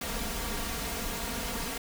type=noise with comb filter; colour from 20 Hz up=pink; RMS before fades=-34 dBFS; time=0.01-1.78 s; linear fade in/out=5 ms; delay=4.3 ms; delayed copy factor=+0.65; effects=none